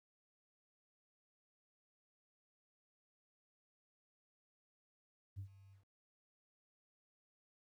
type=tone with ADSR envelope; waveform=sine; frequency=97.8 Hz; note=G2; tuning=4 cents flat; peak=-40 dBFS; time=5.36-5.85 s; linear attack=28 ms; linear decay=90 ms; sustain=-19 dB; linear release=120 ms; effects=tanh soft clip ceiling -40 dBFS + 13-bit